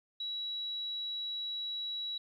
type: tone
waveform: sine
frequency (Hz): 3900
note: B7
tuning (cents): -23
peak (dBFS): -35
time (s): 0.2-2.18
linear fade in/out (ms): 5
effects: 12-bit